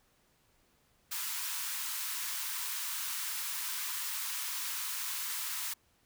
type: high-pass noise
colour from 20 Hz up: white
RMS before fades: -37 dBFS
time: 1.11-5.74 s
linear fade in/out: 10 ms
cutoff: 890 Hz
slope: 96 dB/octave
effects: pink hiss -70 dBFS RMS until 6.05 s